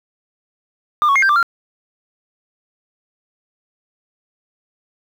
sine tone with pitch steps, 1201 / 1111 / 2136 / 1575 / 1180 / 1384 Hz, D6 / C#6 / C7 / G6 / D6 / F6, +38 / +4 / +35 / +8 / +8 / -16 cents, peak -8 dBFS, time 1.02-1.428 s, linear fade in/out 0 ms, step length 68 ms, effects tanh soft clip ceiling -10 dBFS + 7-bit

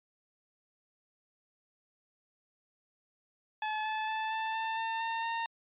sawtooth tone with pitch steps, 860 / 868 / 876 / 884.2 / 892.4 / 900.7 / 909 / 917.5 Hz, A5 / A5 / A5 / A5 / A5 / A5 / A#5 / A#5, -40 / -24 / -8 / +8 / +24 / +40 / -44 / -28 cents, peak -28 dBFS, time 3.62-5.46 s, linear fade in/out 2 ms, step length 230 ms, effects resampled to 8000 Hz

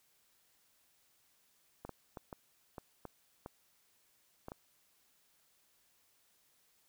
clicks, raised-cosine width 1 ms, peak -30 dBFS, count 9, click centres 1.85 / 1.893 / 2.172 / 2.328 / 2.782 / 3.053 / 3.461 / 4.484 / 4.519 s, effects white hiss -72 dBFS RMS until 6.88 s

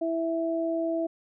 sine tone pair together, 329.6 / 658.8 Hz, E4 / E5, 0 / -1 cents, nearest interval octave, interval 1199 cents, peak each -28 dBFS, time 0.01-1.07 s, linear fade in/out 10 ms, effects none

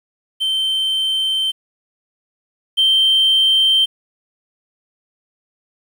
triangle tone pair in turn, 3109 / 3129 Hz, G7 / G7, -15 / -4 cents, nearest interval unison, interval 11 cents, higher second, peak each -14 / -8 dBFS, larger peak second, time 0.4-1.52 / 2.77-3.86 s, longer first, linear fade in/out 20 ms, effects tanh soft clip ceiling -7 dBFS + 8-bit

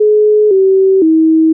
sine tone with pitch steps, 423.7 / 383.4 / 319.8 Hz, G#4 / G4 / D#4, +35 / -38 / +48 cents, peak -5 dBFS, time 0-1.53 s, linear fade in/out 10 ms, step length 510 ms, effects none

